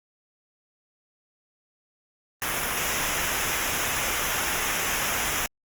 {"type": "noise with comb filter", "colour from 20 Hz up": "pink", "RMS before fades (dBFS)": -27, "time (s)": [2.42, 5.46], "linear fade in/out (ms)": 0, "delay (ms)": 0.23, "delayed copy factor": -0.7, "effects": ["Opus 32 kbps"]}